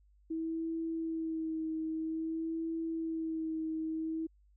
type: tone with vibrato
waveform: sine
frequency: 322.6 Hz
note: E4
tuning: 37 cents flat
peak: -33 dBFS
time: 0.3-4.27 s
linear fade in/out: 10 ms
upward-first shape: sine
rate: 0.51 Hz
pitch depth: 25 cents each way
effects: added 50 Hz sine -62 dBFS peak until 4.56 s